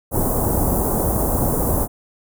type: band-stop noise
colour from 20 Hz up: pink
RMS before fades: -19 dBFS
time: 0.11-1.88 s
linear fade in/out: 50 ms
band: 940 to 9900 Hz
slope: 24 dB/octave
effects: none